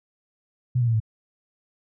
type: tone with pitch steps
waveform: sine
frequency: 124.9 / 119.67 / 114.67 / 109.87 Hz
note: B2 / A#2 / A#2 / A2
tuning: +20 / +46 / -28 / -2 cents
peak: -18 dBFS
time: 0.75-1.002 s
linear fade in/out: 10 ms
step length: 63 ms
effects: none

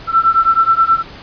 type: beating tone pair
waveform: sine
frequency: 1333 / 1342.4 Hz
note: E6 / E6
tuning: +19 / +31 cents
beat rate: 9.4 Hz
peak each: -12 dBFS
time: 0.07-1.03 s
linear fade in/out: 50 ms
effects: pink hiss -35 dBFS RMS until 1.22 s + resampled to 11025 Hz

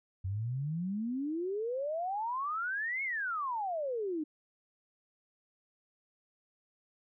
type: exponential two-way sweep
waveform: sine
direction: up then down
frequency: 90.8 to 2217 to 294.1 Hz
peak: -32 dBFS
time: 0.24-4.24 s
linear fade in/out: 10 ms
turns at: 3.03 s
effects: none

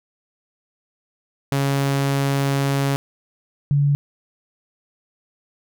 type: tone pair in turn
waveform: sawtooth / sine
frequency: 138.59 / 142.9 Hz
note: C#3 / D3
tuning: 0 / -47 cents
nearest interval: minor second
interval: 53 cents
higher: second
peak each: -14 dBFS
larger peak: neither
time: 1.52-2.96 / 3.71-3.95 s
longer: first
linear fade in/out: 0 ms
effects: none

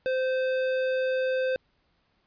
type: tone with tanh clipping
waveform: sine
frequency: 518 Hz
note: C5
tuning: 17 cents flat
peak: -26 dBFS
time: 0.06-1.56 s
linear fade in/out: 0 ms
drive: 15 dB
effects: pink hiss -70 dBFS RMS until 2.26 s + resampled to 11025 Hz

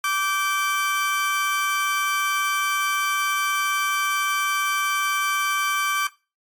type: tone pair together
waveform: 30% pulse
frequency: 1164 / 1553.8 Hz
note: D6 / G6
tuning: -16 / -16 cents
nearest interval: perfect fourth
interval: 500 cents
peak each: -20 / -24 dBFS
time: 0.04-6.07 s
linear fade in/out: 2 ms
effects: noise-tail reverb RT60 0.3 s tail -20 dB re dry + AAC 64 kbps

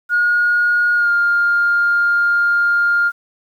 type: tone with pitch glide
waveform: sine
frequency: 1437 to 1405.8 Hz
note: F6 to F6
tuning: +49 to +11 cents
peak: -11 dBFS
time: 0.09-3.12 s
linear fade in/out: 50 ms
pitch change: -38 cents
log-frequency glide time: 0.95-1.11 s
effects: tanh soft clip ceiling -7 dBFS + 8-bit

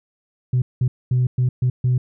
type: tone bursts at uneven times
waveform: sine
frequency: 125.7 Hz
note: B2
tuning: 31 cents sharp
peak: -13 dBFS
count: 6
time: 0.53-0.62 / 0.81-0.88 / 1.11-1.27 / 1.38-1.49 / 1.62-1.7 / 1.84-1.98 s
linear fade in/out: 5 ms
effects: tanh soft clip ceiling -12 dBFS

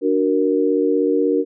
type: chord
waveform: sine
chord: D augmented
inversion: none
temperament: equal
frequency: 293.7 / 370 / 466.2 Hz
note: D4 / F#4 / A#4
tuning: 0 / 0 / 0 cents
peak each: -19 / -20 / -18 dBFS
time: 0.01-1.45 s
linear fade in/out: 50 ms
effects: none

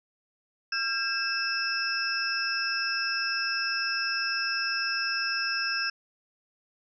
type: tone cluster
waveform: sine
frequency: 1366 / 1606 / 2632 / 5120 / 5420 Hz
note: F6 / G6 / E7 / D#8 / E8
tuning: -39 / +41 / -3 / +49 / +47 cents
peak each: -36 / -30 / -34 / -34 / -33 dBFS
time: 0.72-5.9 s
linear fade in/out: 5 ms
effects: none

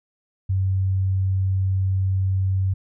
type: tone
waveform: sine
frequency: 95.2 Hz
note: F#2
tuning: 50 cents sharp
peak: -18 dBFS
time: 0.49-2.74 s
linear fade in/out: 10 ms
effects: none

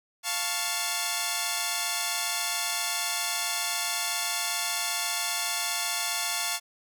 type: chord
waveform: 5% pulse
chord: F augmented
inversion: none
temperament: equal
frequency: 698.5 / 880 / 1108.7 Hz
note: F5 / A5 / C#6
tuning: 0 / 0 / 0 cents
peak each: -20 dBFS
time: 0.23-6.6 s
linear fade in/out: 50 ms
effects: none

